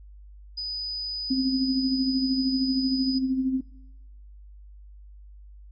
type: tone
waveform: sine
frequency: 4978 Hz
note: D#8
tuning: in tune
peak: -29 dBFS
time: 0.57-3.19 s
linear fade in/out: 10 ms
type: tone with tremolo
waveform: sine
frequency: 261.6 Hz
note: C4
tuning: in tune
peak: -20 dBFS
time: 1.3-3.61 s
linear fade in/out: 10 ms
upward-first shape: sine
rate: 13 Hz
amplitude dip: 50%
effects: noise-tail reverb RT60 1.0 s tail -23 dB re dry + added 50 Hz sine -44 dBFS peak until 5.71 s